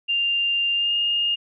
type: tone with pitch glide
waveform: sine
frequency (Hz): 2794 to 2833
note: F7 to F7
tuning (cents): 0 to +24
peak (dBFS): -19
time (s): 0.08-1.36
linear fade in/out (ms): 20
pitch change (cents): +24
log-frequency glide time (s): 0.74-0.94
effects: none